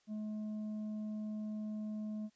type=tone with tanh clipping; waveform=triangle; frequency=213.5 Hz; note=G#3; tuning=48 cents sharp; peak=-39 dBFS; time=0.07-2.3 s; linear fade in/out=50 ms; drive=9 dB; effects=white hiss -74 dBFS RMS until 2.35 s + resampled to 16000 Hz